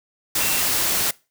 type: tone in noise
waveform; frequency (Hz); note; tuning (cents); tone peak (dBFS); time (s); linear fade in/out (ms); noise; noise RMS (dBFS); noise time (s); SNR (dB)
sine; 2700; E7; +41; -30; 0.4-0.61; 5; white; -21; 0.35-1.11; -12
effects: noise-tail reverb RT60 0.3 s tail -23 dB re dry